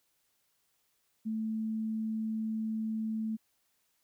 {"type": "tone", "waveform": "sine", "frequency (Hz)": 220, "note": "A3", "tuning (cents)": 0, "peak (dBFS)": -31, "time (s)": [1.25, 3.37], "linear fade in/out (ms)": 20, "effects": ["white hiss -75 dBFS RMS until 4.03 s"]}